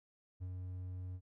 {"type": "tone with ADSR envelope", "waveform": "triangle", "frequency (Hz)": 91.5, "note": "F#2", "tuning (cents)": -19, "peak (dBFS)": -37, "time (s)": [0.4, 1.21], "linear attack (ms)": 26, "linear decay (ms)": 57, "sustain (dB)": -2, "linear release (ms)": 62, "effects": []}